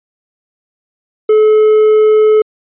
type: tone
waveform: triangle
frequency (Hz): 430.3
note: A4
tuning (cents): -39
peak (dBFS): -3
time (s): 1.29-2.42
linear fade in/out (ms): 5
effects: resampled to 8000 Hz